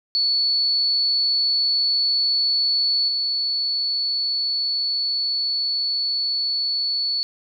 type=tone with level steps; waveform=sine; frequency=4433 Hz; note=C#8; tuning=1 cent flat; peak=-17 / -20 dBFS; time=0.15-7.23 s; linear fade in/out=0 ms; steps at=3.08 s; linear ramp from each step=5 ms; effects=none